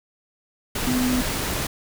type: tone in noise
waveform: sine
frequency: 251.4 Hz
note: B3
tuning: 31 cents sharp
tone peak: -20 dBFS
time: 0.87-1.21 s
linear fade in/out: 5 ms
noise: pink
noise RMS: -26 dBFS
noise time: 0.75-1.67 s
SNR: +3 dB
effects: none